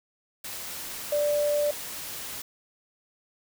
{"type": "tone in noise", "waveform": "sine", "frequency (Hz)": 587.3, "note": "D5", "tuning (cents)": 0, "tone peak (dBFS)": -22, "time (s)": [1.12, 1.71], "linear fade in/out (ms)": 5, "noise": "white", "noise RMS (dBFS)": -37, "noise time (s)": [0.44, 2.42], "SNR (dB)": 12, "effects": []}